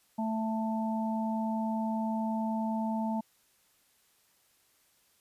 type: harmonic tone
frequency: 221.3 Hz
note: A3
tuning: 10 cents sharp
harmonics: 1 / 3 / 4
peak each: -30 / -39 / -36 dBFS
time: 0.18-3.21 s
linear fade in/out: 10 ms
effects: white hiss -68 dBFS RMS until 5.2 s + resampled to 32000 Hz